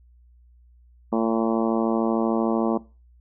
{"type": "harmonic tone", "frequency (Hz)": 113.2, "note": "A2", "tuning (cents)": 50, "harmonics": [2, 3, 4, 5, 6, 7, 8, 9, 10], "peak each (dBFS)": [-22, -26, -28, -30, -32, -33, -34, -35, -36], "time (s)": [1.12, 2.78], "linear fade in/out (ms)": 10, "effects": ["noise-tail reverb RT60 0.3 s tail -19 dB re dry", "added 60 Hz sine -51 dBFS peak until 3.2 s"]}